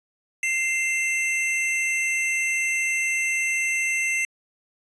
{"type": "tone pair together", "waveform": "square", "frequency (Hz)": [2091, 2686], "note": ["C7", "E7"], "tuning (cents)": [-2, 32], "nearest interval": "major third", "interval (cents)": 434, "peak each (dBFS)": [-24, -27], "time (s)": [0.43, 4.25], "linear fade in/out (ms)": 2, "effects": ["resampled to 22050 Hz"]}